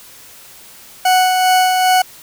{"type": "tone with tremolo", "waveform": "40% pulse", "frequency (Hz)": 740, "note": "F#5", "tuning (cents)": 0, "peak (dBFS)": -8, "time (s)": [1.05, 2.02], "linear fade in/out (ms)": 5, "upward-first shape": "sine", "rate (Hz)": 2.5, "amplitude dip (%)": 35, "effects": ["white hiss -40 dBFS RMS until 2.22 s"]}